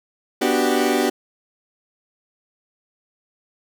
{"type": "chord", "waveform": "30% pulse", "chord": "G major seventh", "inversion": "first", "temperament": "equal", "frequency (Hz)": [246.9, 293.7, 370, 392], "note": ["B3", "D4", "F#4", "G4"], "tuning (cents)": [0, 0, 0, 0], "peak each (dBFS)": -20, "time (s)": [0.41, 1.1], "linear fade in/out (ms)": 10, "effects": []}